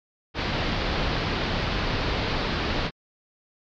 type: low-pass noise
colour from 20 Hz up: pink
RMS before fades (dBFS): -26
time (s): 0.34-2.91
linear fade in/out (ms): 50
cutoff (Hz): 4800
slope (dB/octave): 48
effects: MP3 96 kbps